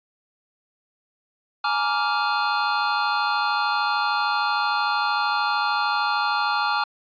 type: chord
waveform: square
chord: Bb dominant seventh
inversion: third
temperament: just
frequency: 839.1 / 932.3 / 1165.4 / 1398.5 Hz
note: Ab5 / Bb5 / D6 / F6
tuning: +18 / 0 / -14 / +2 cents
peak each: -26 / -30 / -27 / -26 dBFS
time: 1.64-6.84 s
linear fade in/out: 5 ms
effects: resampled to 11025 Hz